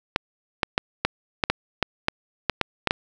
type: clicks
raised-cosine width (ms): 0.3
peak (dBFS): -3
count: 12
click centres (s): 0.161 / 0.632 / 0.779 / 1.05 / 1.438 / 1.5 / 1.827 / 2.084 / 2.497 / 2.613 / 2.873 / 2.909
effects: none